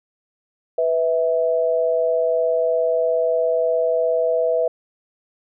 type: tone pair together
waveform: sine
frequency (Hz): 494.8 / 651.7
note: B4 / E5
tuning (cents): +3 / -20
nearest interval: perfect fourth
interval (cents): 477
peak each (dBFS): -19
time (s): 0.78-4.68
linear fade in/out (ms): 5
effects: none